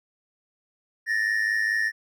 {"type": "tone pair together", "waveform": "triangle", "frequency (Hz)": [1760, 1864.7], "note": ["A6", "A#6"], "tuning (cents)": [0, 0], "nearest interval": "minor second", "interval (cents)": 100, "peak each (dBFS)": -23, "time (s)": [1.06, 1.92], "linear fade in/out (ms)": 50, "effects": []}